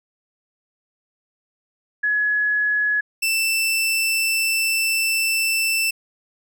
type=tone pair in turn; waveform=sine / sawtooth; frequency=1690 / 2664 Hz; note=G#6 / E7; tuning=+30 / +18 cents; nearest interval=minor sixth; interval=788 cents; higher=second; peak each=-17 / -15 dBFS; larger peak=second; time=2.03-3.01 / 3.22-5.91 s; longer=second; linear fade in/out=10 ms; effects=none